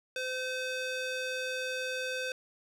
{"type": "tone with band-pass filter", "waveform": "square", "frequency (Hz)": 513, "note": "C5", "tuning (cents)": -34, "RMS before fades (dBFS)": -35, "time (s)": [0.16, 2.32], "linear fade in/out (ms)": 2, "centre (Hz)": 2700, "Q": 0.67, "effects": []}